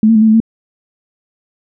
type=tone with pitch steps; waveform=sine; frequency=216.8 / 226.5 / 215.2 / 221.6 / 217.5 / 225.2 Hz; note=A3 / A#3 / A3 / A3 / A3 / A3; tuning=-25 / -50 / -38 / +13 / -20 / +40 cents; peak=-5 dBFS; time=0.03-0.402 s; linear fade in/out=2 ms; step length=62 ms; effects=none